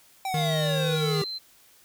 square exponential sweep, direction down, 784 to 392 Hz, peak -28 dBFS, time 0.25-1.24 s, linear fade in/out 2 ms
square tone, 155.56 Hz, D#3, in tune, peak -26 dBFS, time 0.34-1.22 s, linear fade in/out 2 ms
sine tone with pitch glide, 3735 to 4097 Hz, A#7 to C8, +3 to -37 cents, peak -31 dBFS, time 0.36-1.39 s, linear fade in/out 20 ms, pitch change +160 cents, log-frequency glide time 0.86-1.2 s
effects white hiss -57 dBFS RMS until 1.84 s

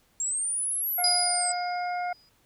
sine linear two-way sweep, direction up then down, 7380 to 11840 to 7930 Hz, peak -26 dBFS, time 0.2-1.52 s, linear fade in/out 2 ms, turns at 0.92 s
harmonic tone, 713 Hz, F5, 36 cents sharp, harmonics 1 / 2 / 3, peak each -28 / -38 / -39 dBFS, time 0.98-2.13 s, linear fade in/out 5 ms
sine tone with exponential decay, 4937 Hz, D#8, 14 cents flat, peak -20 dBFS, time 1.04-2.29 s, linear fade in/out 1 ms, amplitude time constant 270 ms
effects pink hiss -65 dBFS RMS until 2.45 s

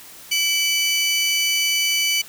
25% pulse tone pair together, 2297 / 2985 Hz, D7 / F#7, -39 / +15 cents, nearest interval perfect fourth, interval 454 cents, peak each -17 dBFS, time 0.31-2.22 s, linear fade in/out 10 ms, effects white hiss -42 dBFS RMS until 2.28 s

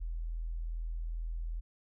sine tone, 41.2 Hz, E1, in tune, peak -34 dBFS, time 0-1.61 s, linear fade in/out 20 ms, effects none

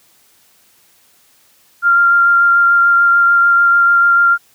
sine tone with vibrato, 1390 Hz, F6, 9 cents flat, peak -7 dBFS, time 1.82-4.38 s, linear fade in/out 50 ms, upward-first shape sine, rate 6.8 Hz, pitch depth 11 cents each way, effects white hiss -52 dBFS RMS until 4.54 s + high-pass 60 Hz 12 dB/octave

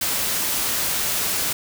white noise, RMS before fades -23 dBFS, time 0.01-1.53 s, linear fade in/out 5 ms, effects none

